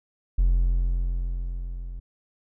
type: tone with level ramp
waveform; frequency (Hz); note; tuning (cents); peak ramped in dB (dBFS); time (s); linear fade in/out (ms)
triangle; 43.65; F1; 0; -13 to -31; 0.38-2; 10
effects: tanh soft clip ceiling -11 dBFS